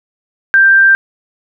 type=tone; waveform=sine; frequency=1577 Hz; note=G6; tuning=10 cents sharp; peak=-4 dBFS; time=0.54-0.95 s; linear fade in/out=0 ms; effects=none